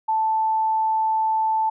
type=tone; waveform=sine; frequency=880 Hz; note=A5; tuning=in tune; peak=-18 dBFS; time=0.08-1.7 s; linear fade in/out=10 ms; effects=none